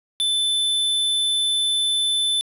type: tone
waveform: square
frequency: 3520 Hz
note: A7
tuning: in tune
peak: -19 dBFS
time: 0.2-2.41 s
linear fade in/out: 0 ms
effects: resampled to 32000 Hz + 8-bit